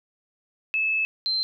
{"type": "tone pair in turn", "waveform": "sine", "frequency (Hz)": [2607, 4116], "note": ["E7", "C8"], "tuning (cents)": [-20, -29], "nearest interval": "minor sixth", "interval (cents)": 791, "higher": "second", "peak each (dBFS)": [-21, -22], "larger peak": "first", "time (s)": [[0.74, 1.05], [1.26, 1.43]], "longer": "first", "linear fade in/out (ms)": 0, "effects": []}